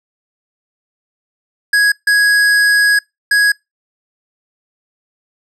square tone bursts at uneven times, 1661.2 Hz, G#6, in tune, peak -9 dBFS, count 3, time 1.73-1.92 / 2.07-2.99 / 3.31-3.52 s, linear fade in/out 5 ms, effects noise-tail reverb RT60 0.2 s tail -26 dB re dry + low-pass 10000 Hz 12 dB/octave

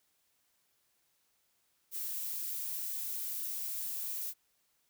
violet noise, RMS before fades -38 dBFS, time 1.91-4.34 s, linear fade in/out 50 ms, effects white hiss -75 dBFS RMS until 4.89 s

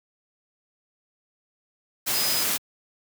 sine tone in noise, 5010 Hz, D#8, 11 cents sharp, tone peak -27 dBFS, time 2.13-2.44 s, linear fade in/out 20 ms, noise white, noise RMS -25 dBFS, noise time 2.06-2.58 s, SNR -5 dB, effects high-pass 100 Hz 12 dB/octave

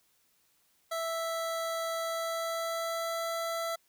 25% pulse tone with pitch glide, 659.3 to 665.4 Hz, E5 to E5, 0 to +16 cents, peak -28 dBFS, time 0.91-3.76 s, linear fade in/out 10 ms, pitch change +16 cents, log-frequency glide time 1.96-3.29 s, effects white hiss -70 dBFS RMS until 3.88 s

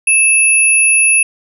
sine tone pair together, 2620 / 10480 Hz, E7 / E9, -11 / -11 cents, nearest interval 2 octaves, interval 2400 cents, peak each -10 dBFS, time 0.07-1.23 s, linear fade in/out 5 ms, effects none

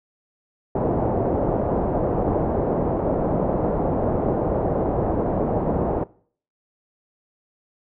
white low-pass noise, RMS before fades -22 dBFS, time 0.75-6.04 s, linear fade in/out 5 ms, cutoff 690 Hz, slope 24 dB/octave, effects noise-tail reverb RT60 0.5 s tail -21 dB re dry

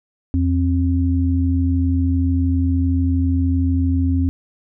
sine tone pair together, 84.3 / 265.8 Hz, E2 / C4, +39 / +27 cents, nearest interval octave + minor sixth, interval 1988 cents, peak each -16 / -19 dBFS, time 0.34-4.29 s, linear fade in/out 0 ms, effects none

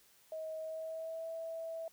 sine tone with pitch glide, 634 to 654.5 Hz, D#5 to E5, +32 to -13 cents, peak -39 dBFS, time 0.32-1.88 s, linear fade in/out 2 ms, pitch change +55 cents, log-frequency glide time 0.59-1.27 s, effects white hiss -66 dBFS RMS until 1.92 s

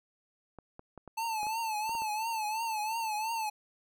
clicks, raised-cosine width 1 ms, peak -32 dBFS, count 9, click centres 0.587 / 0.794 / 0.977 / 1.077 / 1.431 / 1.468 / 1.894 / 1.951 / 2.02 s
square tone with vibrato, 880 Hz, A5, in tune, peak -32 dBFS, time 1.17-3.5 s, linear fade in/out 10 ms, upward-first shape triangle, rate 2.9 Hz, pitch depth 97 cents each way
effects none

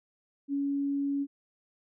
sine tone, 280.7 Hz, C#4, 22 cents sharp, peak -27 dBFS, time 0.48-1.27 s, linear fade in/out 50 ms, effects none

